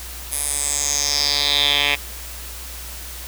10% pulse tone with band-pass filter sweep, 143.8 Hz, D3, 36 cents flat, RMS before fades -20 dBFS, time 0.31-1.96 s, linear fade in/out 20 ms, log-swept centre 11000 to 2700 Hz, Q 5, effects added 60 Hz sine -35 dBFS peak until 3.27 s + white hiss -35 dBFS RMS until 3.27 s

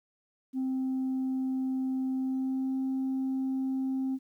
sine tone with pitch glide, 261.6 to 264.3 Hz, C4 to C4, 0 to +18 cents, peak -26 dBFS, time 0.53-4.19 s, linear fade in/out 50 ms, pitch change +18 cents, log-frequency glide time 2.15-2.79 s, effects tanh soft clip ceiling -26 dBFS + 11-bit

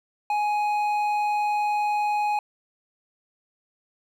triangle tone with hard clipping, 835 Hz, G#5, 9 cents sharp, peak -23 dBFS, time 0.3-2.39 s, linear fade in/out 2 ms, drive 10 dB, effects none

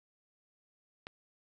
click, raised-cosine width 0.3 ms, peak -26 dBFS, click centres 1.069 s, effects none

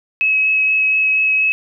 sine tone with vibrato, 2567 Hz, E7, 47 cents flat, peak -12 dBFS, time 0.21-1.52 s, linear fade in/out 0 ms, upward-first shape sine, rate 4.2 Hz, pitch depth 9 cents each way, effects none

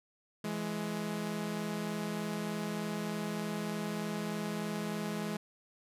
sawtooth tone pair together, 166.6 / 209.9 Hz, E3 / G#3, +19 / +19 cents, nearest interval major third, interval 400 cents, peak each -35 / -32 dBFS, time 0.44-5.37 s, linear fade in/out 5 ms, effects resampled to 32000 Hz

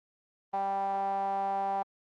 sawtooth tone with band-pass filter, 196 Hz, G3, in tune, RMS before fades -31 dBFS, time 0.53-1.83 s, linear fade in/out 10 ms, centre 820 Hz, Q 10, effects Opus 24 kbps

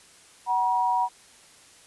sine tone pair together, 748.8 / 958 Hz, F#5 / A#5, +20 / +47 cents, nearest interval major third, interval 427 cents, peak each -26 / -22 dBFS, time 0.46-1.09 s, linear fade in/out 50 ms, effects white hiss -53 dBFS RMS until 1.86 s + resampled to 24000 Hz

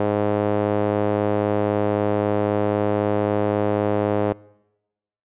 sawtooth tone with band-pass filter, 103.83 Hz, G#2, in tune, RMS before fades -21 dBFS, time 0-4.33 s, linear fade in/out 5 ms, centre 520 Hz, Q 1.6, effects noise-tail reverb RT60 1.0 s tail -24 dB re dry + resampled to 8000 Hz

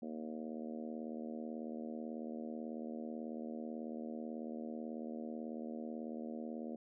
harmonic tone, 78.2 Hz, D#2, 9 cents sharp, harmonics 3 / 4 / 5 / 6 / 7 / 8 / 9, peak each -43 / -49 / -52 / -53 / -51 / -55 / -57 dBFS, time 0.02-6.76 s, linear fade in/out 5 ms, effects none

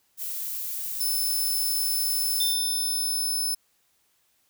violet noise, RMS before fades -32 dBFS, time 0.17-2.56 s, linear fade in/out 50 ms
15% pulse tone, 5260 Hz, E8, 5 cents flat, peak -19 dBFS, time 1-3.55 s, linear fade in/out 10 ms
sine tone with exponential decay, 3587 Hz, A7, 33 cents sharp, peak -23 dBFS, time 2.4-3.46 s, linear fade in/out 5 ms, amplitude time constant 230 ms
effects white hiss -68 dBFS RMS until 4.49 s

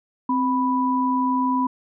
sine tone pair together, 260.4 / 987.8 Hz, C4 / B5, -8 / 0 cents, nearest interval octave + major seventh, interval 2308 cents, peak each -21 / -21 dBFS, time 0.29-1.67 s, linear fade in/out 5 ms, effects none

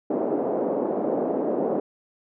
white band-pass noise, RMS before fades -25 dBFS, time 0.1-1.8 s, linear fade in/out 5 ms, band 230 to 610 Hz, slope 24 dB/octave, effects none

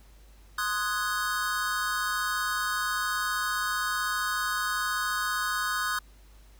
square chord, Ab dominant seventh, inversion first, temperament equal, 1046.5 / 1244.5 / 1480 / 1661.2 Hz, C6 / Eb6 / Gb6 / Ab6, 0 / 0 / 0 / 0 cents, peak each -36 / -32 / -32 / -36 dBFS, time 0.58-5.99 s, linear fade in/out 5 ms, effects added 50 Hz sine -51 dBFS peak until 6.59 s + pink hiss -61 dBFS RMS until 6.59 s

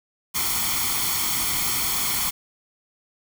white noise with comb filter, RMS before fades -24 dBFS, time 0.34-2.31 s, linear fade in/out 20 ms, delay 0.91 ms, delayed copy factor +0.7, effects none

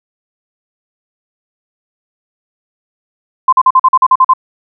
sine tone bursts, 1037 Hz, C6, 16 cents flat, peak -3 dBFS, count 10, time 3.48-4.336 s, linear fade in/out 5 ms, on 46 ms, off 44 ms, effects none

